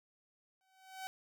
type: tone with exponential growth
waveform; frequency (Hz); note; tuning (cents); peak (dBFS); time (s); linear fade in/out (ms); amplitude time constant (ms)
sawtooth; 760; F#5; +46; -35; 0.61-1.07; 0; 100
effects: none